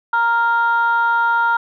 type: tone pair together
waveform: sine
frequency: 932.3 / 1398 Hz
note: A#5 / F6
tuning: 0 / +1 cents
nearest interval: perfect fifth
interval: 701 cents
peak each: -15 dBFS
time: 0.13-1.57 s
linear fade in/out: 5 ms
effects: tanh soft clip ceiling -8 dBFS